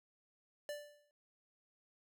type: tone with exponential decay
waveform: square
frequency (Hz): 587.3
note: D5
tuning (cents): 0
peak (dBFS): -39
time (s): 0.69-1.11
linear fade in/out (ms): 1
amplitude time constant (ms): 91
effects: none